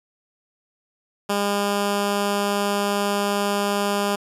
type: tone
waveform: 10% pulse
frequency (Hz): 202.5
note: G#3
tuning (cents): -43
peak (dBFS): -12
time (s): 1.29-4.16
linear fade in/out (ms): 10
effects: resampled to 32000 Hz